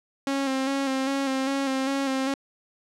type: tone with vibrato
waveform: sawtooth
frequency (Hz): 270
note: C#4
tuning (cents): -45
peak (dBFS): -20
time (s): 0.27-2.34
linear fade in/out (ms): 2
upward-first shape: square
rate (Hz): 2.5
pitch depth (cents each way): 30
effects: low-pass 8000 Hz 12 dB/octave